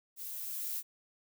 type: noise with level ramp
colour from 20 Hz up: violet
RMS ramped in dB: -43 to -36 dBFS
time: 0.16-0.83 s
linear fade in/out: 50 ms
effects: none